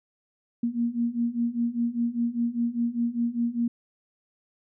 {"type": "beating tone pair", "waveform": "sine", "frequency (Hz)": [233.1, 238.1], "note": ["A#3", "A#3"], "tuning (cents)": [0, 37], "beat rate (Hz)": 5, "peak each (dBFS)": [-28, -26], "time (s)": [0.63, 3.68], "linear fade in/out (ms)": 5, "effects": []}